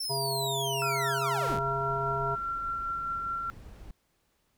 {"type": "linear sweep", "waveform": "sawtooth", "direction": "down", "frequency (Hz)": [5410, 51.3], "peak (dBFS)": -29, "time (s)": [0, 1.59], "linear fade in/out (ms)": 5}
{"type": "harmonic tone", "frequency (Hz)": 136, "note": "C#3", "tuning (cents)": -33, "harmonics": [1, 3, 5, 7], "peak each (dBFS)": [-35, -35, -35, -35], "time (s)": [0.09, 2.36], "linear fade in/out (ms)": 20}
{"type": "tone with tremolo", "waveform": "sine", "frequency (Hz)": 1365, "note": "F6", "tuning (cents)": -40, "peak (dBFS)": -29, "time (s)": [0.82, 3.5], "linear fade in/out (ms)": 0, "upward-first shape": "triangle", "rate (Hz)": 4.9, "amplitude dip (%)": 30}
{"type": "noise", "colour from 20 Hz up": "brown", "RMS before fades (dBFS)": -46, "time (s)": [1.46, 3.91], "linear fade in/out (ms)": 2}
{"effects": ["pink hiss -73 dBFS RMS until 4.57 s"]}